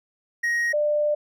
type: tone pair in turn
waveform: triangle / sine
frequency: 1881 / 595.4 Hz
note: A#6 / D5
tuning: +15 / +24 cents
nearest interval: octave + minor sixth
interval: 1991 cents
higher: first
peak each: -19 / -19 dBFS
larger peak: neither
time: 0.43-0.73 / 0.73-1.15 s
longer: second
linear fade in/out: 10 ms
effects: none